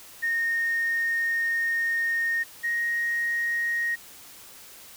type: tone pair in turn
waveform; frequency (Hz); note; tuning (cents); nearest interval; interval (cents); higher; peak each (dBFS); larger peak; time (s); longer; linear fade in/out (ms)
sine; 1845 / 1872.9; A#6 / A#6; -18 / +8; unison; 26; second; -22 / -23; first; 0.22-2.44 / 2.63-3.96; first; 20
effects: tanh soft clip ceiling -18 dBFS + white hiss -47 dBFS RMS until 4.96 s